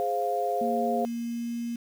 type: chord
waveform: sine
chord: F minor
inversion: first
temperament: equal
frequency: 415.3 / 523.3 / 698.5 Hz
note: Ab4 / C5 / F5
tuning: 0 / 0 / 0 cents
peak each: -31 / -31 / -27 dBFS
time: 0-1.05 s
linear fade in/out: 0 ms
type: tone with pitch glide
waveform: sine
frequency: 233.1 to 235.4 Hz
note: A#3 to A#3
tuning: 0 to +17 cents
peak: -29 dBFS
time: 0.61-1.76 s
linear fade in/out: 5 ms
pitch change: +17 cents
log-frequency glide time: 0.79-1.55 s
effects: 8-bit